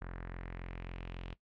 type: tone with low-pass filter sweep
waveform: sawtooth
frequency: 43.65 Hz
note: F1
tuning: in tune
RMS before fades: -44 dBFS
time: 0.01-1.34 s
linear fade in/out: 10 ms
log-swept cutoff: 1600 to 3100 Hz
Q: 2.7
effects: noise-tail reverb RT60 0.1 s tail -17 dB re dry